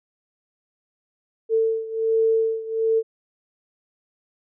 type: beating tone pair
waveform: sine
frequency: 447.1 / 448.4 Hz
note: A4 / A4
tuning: +28 / +33 cents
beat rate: 1.3 Hz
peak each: -20 / -23 dBFS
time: 1.49-3.03 s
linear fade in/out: 50 ms
effects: none